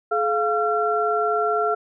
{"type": "tone cluster", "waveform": "sine", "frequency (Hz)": [426.5, 698, 1362], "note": ["G#4", "F5", "F6"], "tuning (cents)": [46, -1, -44], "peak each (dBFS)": -23, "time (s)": [0.11, 1.75], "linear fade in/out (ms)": 10, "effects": []}